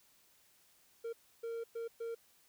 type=tone bursts at uneven times; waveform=triangle; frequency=461.1 Hz; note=A#4; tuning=19 cents flat; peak=-36 dBFS; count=4; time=1.04-1.13 / 1.43-1.64 / 1.75-1.88 / 2-2.15 s; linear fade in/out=10 ms; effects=white hiss -68 dBFS RMS until 2.48 s